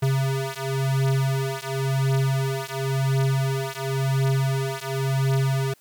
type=beating tone pair; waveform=square; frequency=134.1 / 135.04 Hz; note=C3 / C#3; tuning=+43 / -45 cents; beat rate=0.94 Hz; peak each=-25 / -25 dBFS; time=0.02-5.74 s; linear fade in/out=10 ms; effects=white hiss -59 dBFS RMS until 5.8 s